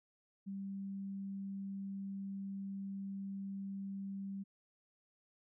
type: tone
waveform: sine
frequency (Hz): 196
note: G3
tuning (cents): 0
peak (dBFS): -40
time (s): 0.46-4.44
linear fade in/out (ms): 20
effects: none